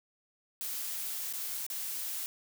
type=noise with dropouts; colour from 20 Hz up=blue; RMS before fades=-37 dBFS; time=0.61-2.26 s; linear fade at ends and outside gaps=0 ms; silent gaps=1.327-1.336 / 1.665-1.701 s; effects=none